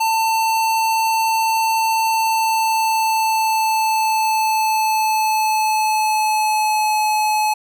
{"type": "tone with pitch glide", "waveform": "square", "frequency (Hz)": [893, 855.6], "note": ["A5", "A5"], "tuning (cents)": [25, -49], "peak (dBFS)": -16, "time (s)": [0, 7.54], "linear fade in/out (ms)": 10, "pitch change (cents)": -74, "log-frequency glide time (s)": [2.11, 7.01], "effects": []}